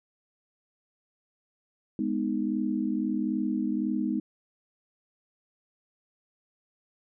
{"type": "chord", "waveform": "sine", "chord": "G# minor", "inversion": "none", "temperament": "just", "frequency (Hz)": [207.7, 249.2, 311.5], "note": ["G#3", "B3", "D#4"], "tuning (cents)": [0, 16, 2], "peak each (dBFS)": -30, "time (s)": [1.99, 4.2], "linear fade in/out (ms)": 2, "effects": []}